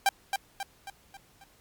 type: tone with echo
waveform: sawtooth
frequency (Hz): 788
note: G5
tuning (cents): +9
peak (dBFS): -16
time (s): 0.06-0.09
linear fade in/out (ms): 2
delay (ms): 270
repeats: 5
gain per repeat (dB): -6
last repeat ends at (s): 1.44
effects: pink hiss -61 dBFS RMS until 1.6 s + MP3 96 kbps